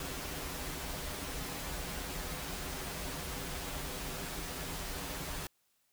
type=noise with comb filter; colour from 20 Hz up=pink; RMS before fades=-40 dBFS; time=0-5.47 s; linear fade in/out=2 ms; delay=9.1 ms; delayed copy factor=-0.65; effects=white hiss -75 dBFS RMS until 5.92 s